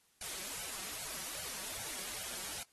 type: noise with flanger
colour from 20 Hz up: white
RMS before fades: -42 dBFS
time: 0.21-2.63 s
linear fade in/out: 2 ms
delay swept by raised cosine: 1.3 to 5.4 ms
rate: 2.5 Hz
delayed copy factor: +0.9
effects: white hiss -71 dBFS RMS until 2.72 s + AAC 32 kbps